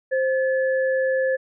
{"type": "tone pair together", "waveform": "sine", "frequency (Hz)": [524.2, 1721], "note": ["C5", "A6"], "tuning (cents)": [3, -39], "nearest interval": "octave + major sixth", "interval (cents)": 2058, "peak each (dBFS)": [-19, -27], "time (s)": [0.11, 1.37], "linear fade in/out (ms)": 20, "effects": []}